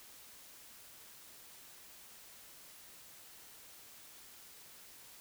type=silence; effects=white hiss -56 dBFS RMS until 5.2 s